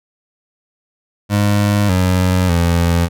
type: tone with pitch steps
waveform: 25% pulse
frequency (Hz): 102.7 / 91.8 / 85.3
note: G#2 / F#2 / F2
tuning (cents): -19 / -13 / -40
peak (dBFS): -8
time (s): 1.29-3.09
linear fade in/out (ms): 50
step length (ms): 600
effects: none